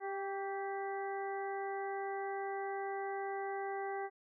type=harmonic tone with a mistuned harmonic; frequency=393.6 Hz; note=G4; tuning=7 cents sharp; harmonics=1 / 2 / 3 / 4 / 5; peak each=-40 / -40 / -50 / -49 / -49 dBFS; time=0-4.1 s; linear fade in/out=50 ms; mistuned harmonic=3; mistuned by=-37 cents; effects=none